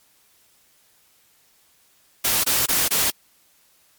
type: noise bursts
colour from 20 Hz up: white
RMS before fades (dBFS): -20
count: 4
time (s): 2.24-3.106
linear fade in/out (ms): 10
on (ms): 200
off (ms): 22
effects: white hiss -59 dBFS RMS until 3.98 s + MP3 96 kbps